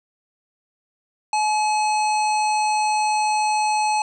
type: harmonic tone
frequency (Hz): 853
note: G#5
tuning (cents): +46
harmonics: 1 / 3 / 5 / 7 / 9 / 10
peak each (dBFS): -18 / -28 / -32 / -35 / -37 / -38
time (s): 1.33-4.02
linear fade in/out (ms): 2
effects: none